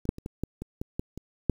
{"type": "clicks", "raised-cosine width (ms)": 3, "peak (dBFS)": [-26, -8, -27, -21, -16, -22, -19, -16, -25, -9], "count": 10, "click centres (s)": [0.054, 0.091, 0.184, 0.261, 0.436, 0.62, 0.815, 0.995, 1.176, 1.497], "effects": ["8-bit"]}